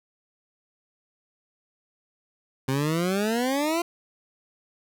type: exponential sweep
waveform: 20% pulse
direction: up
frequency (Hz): 129.8 to 349.2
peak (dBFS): -18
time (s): 2.68-3.82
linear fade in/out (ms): 5
effects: none